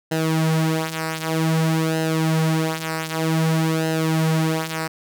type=tone with flanger; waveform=sawtooth; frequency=160.2 Hz; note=E3; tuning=49 cents flat; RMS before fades=-21 dBFS; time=0.11-4.88 s; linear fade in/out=10 ms; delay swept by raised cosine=0.86 to 6.56 ms; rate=0.53 Hz; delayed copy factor=-0.7; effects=none